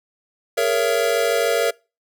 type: chord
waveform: square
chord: A# half-diminished seventh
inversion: third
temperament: just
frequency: 419.5 / 466.2 / 559.4 / 671.3 Hz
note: G#4 / A#4 / C#5 / E5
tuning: +17 / 0 / +16 / +31 cents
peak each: -27 / -21 / -24 / -24 dBFS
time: 0.57-1.71 s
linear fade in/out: 10 ms
effects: noise-tail reverb RT60 0.3 s tail -25 dB re dry